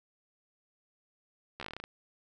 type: slowing click train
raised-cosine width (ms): 0.3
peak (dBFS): -24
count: 11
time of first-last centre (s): 1.6-1.839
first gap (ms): 13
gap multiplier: 1.13
effects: none